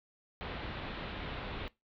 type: low-pass noise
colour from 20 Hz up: pink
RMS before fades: -41 dBFS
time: 0.41-1.68 s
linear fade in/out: 0 ms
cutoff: 3900 Hz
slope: 48 dB/octave
effects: noise-tail reverb RT60 0.2 s tail -20 dB re dry

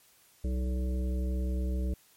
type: harmonic tone with a mistuned harmonic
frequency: 63.5 Hz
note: B1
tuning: 49 cents sharp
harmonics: 1 / 3 / 5 / 7 / 9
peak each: -28 / -38 / -42 / -45 / -47 dBFS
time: 0.44-1.94 s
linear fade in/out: 5 ms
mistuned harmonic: 7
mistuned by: -37 cents
effects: white hiss -62 dBFS RMS until 2.16 s + MP3 64 kbps

